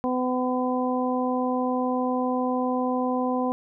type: harmonic tone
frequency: 252.6 Hz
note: B3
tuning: 39 cents sharp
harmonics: 1 / 2 / 3 / 4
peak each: -25 / -28 / -30 / -31 dBFS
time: 0.04-3.52 s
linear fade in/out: 0 ms
effects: none

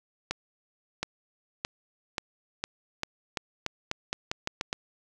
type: accelerating click train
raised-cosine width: 0.2 ms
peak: -12 dBFS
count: 14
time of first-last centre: 0.31-4.729 s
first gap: 720 ms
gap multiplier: 0.86
effects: none

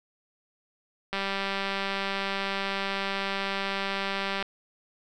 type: click train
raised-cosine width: 0.3 ms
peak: -14 dBFS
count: 647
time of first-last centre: 1.13-4.426 s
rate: 196 Hz
effects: none

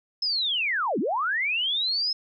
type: linear two-way sweep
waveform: sine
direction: down then up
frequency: 5220 to 182.5 to 5220 Hz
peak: -23 dBFS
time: 0.22-2.13 s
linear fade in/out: 5 ms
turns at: 0.99 s
effects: none

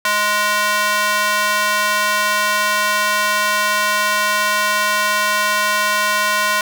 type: tone with high-pass filter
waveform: square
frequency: 208.6 Hz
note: G#3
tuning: 8 cents sharp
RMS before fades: -17 dBFS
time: 0.05-6.61 s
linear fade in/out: 2 ms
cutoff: 1200 Hz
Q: 1.5
effects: none

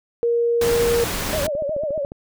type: tone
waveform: sine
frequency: 470.3 Hz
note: A#4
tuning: 15 cents sharp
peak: -16 dBFS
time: 0.23-1.04 s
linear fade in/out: 0 ms
type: noise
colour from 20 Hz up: pink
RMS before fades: -25 dBFS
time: 0.61-1.47 s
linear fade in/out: 5 ms
type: tone with vibrato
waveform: sine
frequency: 593 Hz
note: D5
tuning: 17 cents sharp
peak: -21 dBFS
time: 1.33-2.05 s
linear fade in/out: 0 ms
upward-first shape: triangle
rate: 8.3 Hz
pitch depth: 150 cents each way
type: click train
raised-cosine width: 2 ms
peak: -21 dBFS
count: 11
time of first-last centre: 1.41-2.119 s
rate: 14.1 Hz
effects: none

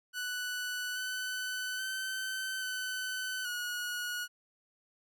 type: tone with pitch steps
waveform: sawtooth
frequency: 1485 / 1505 / 1534 / 1513 / 1454 Hz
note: F#6 / F#6 / G6 / F#6 / F#6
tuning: +6 / +29 / -38 / +38 / -31 cents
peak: -31 dBFS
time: 0.13-4.28 s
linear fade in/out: 50 ms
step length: 830 ms
effects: none

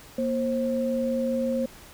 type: tone pair together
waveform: sine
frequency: 236.5 / 531 Hz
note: A#3 / C5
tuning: +25 / +25 cents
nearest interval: octave + major second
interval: 1400 cents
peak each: -26 dBFS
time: 0.18-1.66 s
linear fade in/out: 5 ms
effects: pink hiss -48 dBFS RMS until 1.93 s

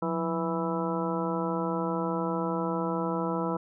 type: harmonic tone with a mistuned harmonic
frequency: 164.81 Hz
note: E3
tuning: in tune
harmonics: 1 / 2 / 3 / 4 / 5 / 6 / 7 / 8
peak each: -32 / -33 / -33 / -38 / -39 / -35 / -46 / -37 dBFS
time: 0.02-3.57 s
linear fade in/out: 5 ms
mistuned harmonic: 1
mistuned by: +130 cents
effects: none

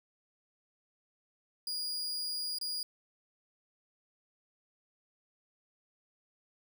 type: tone with dropouts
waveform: 40% pulse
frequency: 4868 Hz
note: D#8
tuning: 39 cents flat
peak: -33 dBFS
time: 1.67-2.83 s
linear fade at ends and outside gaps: 2 ms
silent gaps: 2.586-2.612 s
effects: none

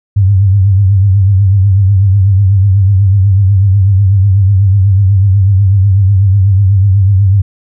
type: tone with vibrato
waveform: sine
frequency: 97.7 Hz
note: G2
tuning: 5 cents flat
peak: -4 dBFS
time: 0.16-7.42 s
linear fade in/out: 10 ms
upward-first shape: triangle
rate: 8.1 Hz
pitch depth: 110 cents each way
effects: none

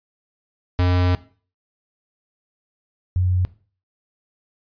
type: tone pair in turn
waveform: square / sine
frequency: 89.8 / 91.05 Hz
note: F2 / F#2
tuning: +49 / -27 cents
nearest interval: unison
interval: 24 cents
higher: second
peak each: -16 dBFS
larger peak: neither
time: 0.79-1.15 / 3.16-3.45 s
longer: first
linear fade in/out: 0 ms
effects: noise-tail reverb RT60 0.4 s tail -17 dB re dry + resampled to 11025 Hz

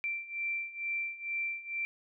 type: beating tone pair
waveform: sine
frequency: 2349 / 2351.2 Hz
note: D7 / D7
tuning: 0 / +1 cents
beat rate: 2.2 Hz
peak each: -38 / -35 dBFS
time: 0.04-1.85 s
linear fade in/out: 0 ms
effects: none

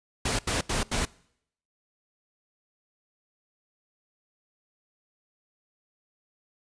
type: noise bursts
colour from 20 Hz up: pink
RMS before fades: -27 dBFS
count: 4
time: 0.25-1.053 s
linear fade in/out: 5 ms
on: 140 ms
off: 81 ms
effects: noise-tail reverb RT60 0.7 s tail -23 dB re dry + resampled to 22050 Hz

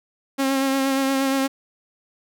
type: tone with vibrato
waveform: sawtooth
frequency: 270 Hz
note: C#4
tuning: 45 cents flat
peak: -15 dBFS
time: 0.38-1.48 s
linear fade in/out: 20 ms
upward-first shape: sine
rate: 8.5 Hz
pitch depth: 23 cents each way
effects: none

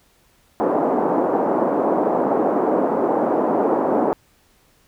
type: band-pass noise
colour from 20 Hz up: pink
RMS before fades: -19 dBFS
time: 0.6-4.13 s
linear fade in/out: 0 ms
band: 260 to 910 Hz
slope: 24 dB/octave
effects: pink hiss -58 dBFS RMS until 4.87 s

